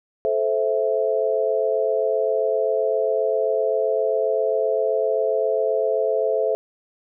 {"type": "chord", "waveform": "sine", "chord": "A minor", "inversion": "none", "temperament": "equal with one note detuned", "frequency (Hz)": [435.7, 523.3, 659.3], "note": ["A4", "C5", "E5"], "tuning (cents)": [-17, 0, 0], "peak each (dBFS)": [-22, -23, -23], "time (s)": [0.25, 6.55], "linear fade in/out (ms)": 0, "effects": []}